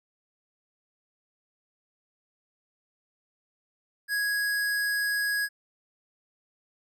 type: tone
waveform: square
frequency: 1661.2 Hz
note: G#6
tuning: in tune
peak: -26 dBFS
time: 4.08-5.49 s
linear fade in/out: 50 ms
effects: none